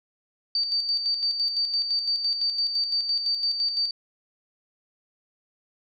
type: tone with tremolo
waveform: sine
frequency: 4613 Hz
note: D8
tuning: 32 cents flat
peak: -21 dBFS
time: 0.55-3.91 s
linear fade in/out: 2 ms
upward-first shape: square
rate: 5.9 Hz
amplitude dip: 50%
effects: none